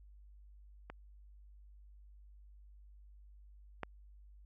clicks, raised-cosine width 0.5 ms, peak -30 / -23 dBFS, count 2, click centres 0.9 / 3.833 s, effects added 50 Hz sine -55 dBFS peak until 4.45 s

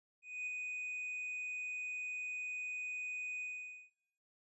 triangle tone with ADSR envelope, 2489 Hz, D#7, in tune, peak -35 dBFS, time 0.22-3.91 s, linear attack 250 ms, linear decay 10 ms, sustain -2 dB, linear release 490 ms, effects noise-tail reverb RT60 0.7 s tail -17 dB re dry + resampled to 24000 Hz

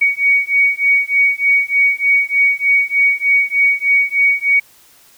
sine beating tone pair, 2243 / 2246.3 Hz, C#7 / C#7, +20 / +22 cents, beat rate 3.3 Hz, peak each -14 dBFS, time 0.01-4.6 s, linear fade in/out 10 ms, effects white hiss -48 dBFS RMS until 5.17 s

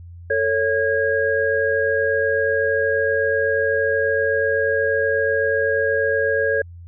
sine tone cluster, 446.8 / 555 / 1637 Hz, A4 / C#5 / G#6, +27 / +2 / -25 cents, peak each -21 dBFS, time 0.3-6.62 s, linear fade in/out 5 ms, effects added 86 Hz sine -36 dBFS peak until 6.87 s

